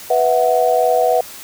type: chord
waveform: sine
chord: B suspended fourth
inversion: none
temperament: equal with one note detuned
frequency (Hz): 493.9 / 656.6 / 740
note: B4 / E5 / F#5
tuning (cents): 0 / -7 / 0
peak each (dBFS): -16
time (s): 0.1-1.21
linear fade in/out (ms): 5
effects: white hiss -35 dBFS RMS until 1.43 s